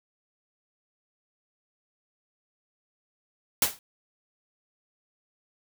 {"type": "noise with exponential decay", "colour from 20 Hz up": "white", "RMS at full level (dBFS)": -18, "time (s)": [3.62, 3.79], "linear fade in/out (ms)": 2, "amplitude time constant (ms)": 36, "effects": []}